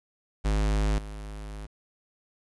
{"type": "tone with level steps", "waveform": "square", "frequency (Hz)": 51.91, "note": "G#1", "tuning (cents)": 0, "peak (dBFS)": [-23, -36], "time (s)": [0.44, 1.67], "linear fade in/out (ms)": 20, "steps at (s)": 0.98, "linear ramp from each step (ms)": 2, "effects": ["resampled to 22050 Hz", "9-bit"]}